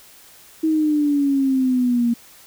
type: exponential sweep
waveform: sine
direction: down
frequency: 320 to 233.1 Hz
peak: -15 dBFS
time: 0.63-2.14 s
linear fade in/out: 10 ms
effects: white hiss -47 dBFS RMS until 2.46 s